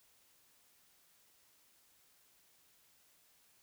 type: silence
effects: white hiss -69 dBFS RMS until 3.62 s